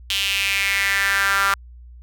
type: tone with high-pass filter sweep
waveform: sawtooth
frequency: 197.3 Hz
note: G3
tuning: 11 cents sharp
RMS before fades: -20 dBFS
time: 0.1-1.54 s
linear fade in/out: 2 ms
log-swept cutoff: 3100 to 1300 Hz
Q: 4.3
effects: added 60 Hz sine -39 dBFS peak until 2.02 s